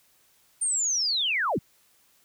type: linear sweep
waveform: sine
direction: down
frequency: 9020 to 73.42 Hz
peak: -23 dBFS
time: 0.61-1.59 s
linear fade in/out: 10 ms
effects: white hiss -63 dBFS RMS until 2.24 s